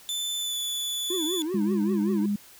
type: tone with pitch glide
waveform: sawtooth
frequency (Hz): 3520 to 3462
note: A7 to A7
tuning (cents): 0 to -29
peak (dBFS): -25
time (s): 0.09-1.42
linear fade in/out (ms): 0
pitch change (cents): -29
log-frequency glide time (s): 0.38-0.58
type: tone with vibrato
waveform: triangle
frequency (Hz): 338.5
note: E4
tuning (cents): +46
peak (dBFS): -25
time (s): 1.1-2.26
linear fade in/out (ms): 5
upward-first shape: triangle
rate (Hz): 5.2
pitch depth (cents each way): 230
type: tone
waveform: sine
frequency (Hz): 204.6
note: G#3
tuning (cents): -26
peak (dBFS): -23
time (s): 1.54-2.36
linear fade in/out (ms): 5
effects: white hiss -51 dBFS RMS until 2.59 s